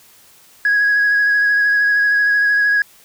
sine tone with vibrato, 1661.2 Hz, G#6, in tune, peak -10 dBFS, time 0.65-2.82 s, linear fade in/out 2 ms, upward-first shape sine, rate 13 Hz, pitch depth 17 cents each way, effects tanh soft clip ceiling -9 dBFS + white hiss -48 dBFS RMS until 3.04 s

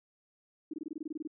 sine tone bursts, 311.1 Hz, D#4, in tune, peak -35 dBFS, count 12, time 0.71-1.275 s, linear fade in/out 5 ms, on 26 ms, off 23 ms, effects none

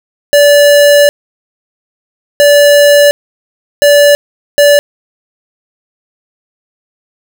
square tone bursts at uneven times, 579 Hz, D5, 25 cents flat, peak -3 dBFS, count 4, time 0.33-1.09 / 2.4-3.11 / 3.82-4.15 / 4.58-4.79 s, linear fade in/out 0 ms, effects none

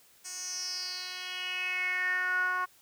10% pulse tone with band-pass filter sweep, 365.5 Hz, F#4, 21 cents flat, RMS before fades -33 dBFS, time 0.24-2.66 s, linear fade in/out 20 ms, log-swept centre 7400 to 1200 Hz, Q 6.2, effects white hiss -61 dBFS RMS until 2.81 s

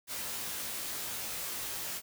white noise with comb filter, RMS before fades -38 dBFS, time 0.07-2.02 s, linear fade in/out 50 ms, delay 18 ms, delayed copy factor +0.9, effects none

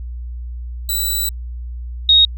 5% pulse / sine tone pair in turn, 3951 / 3749 Hz, B7 / A#7, 0 / +9 cents, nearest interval minor second, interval 91 cents, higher first, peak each -10 / -7 dBFS, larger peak second, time 0.89-1.29 / 2.09-2.25 s, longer first, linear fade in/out 2 ms, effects added 60 Hz sine -25 dBFS peak until 2.37 s

